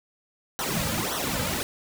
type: noise with flanger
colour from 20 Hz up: pink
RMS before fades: -28 dBFS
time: 0.59-1.63 s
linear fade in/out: 0 ms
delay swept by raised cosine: 0.41 to 2.81 ms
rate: 1.8 Hz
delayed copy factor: -0.85
effects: none